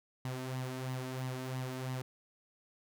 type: tone with flanger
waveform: sawtooth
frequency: 129.1 Hz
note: C3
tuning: 23 cents flat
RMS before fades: -39 dBFS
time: 0.25-2.02 s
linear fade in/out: 2 ms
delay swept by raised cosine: 0.99 to 3.29 ms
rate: 3 Hz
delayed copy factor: +0.55
effects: none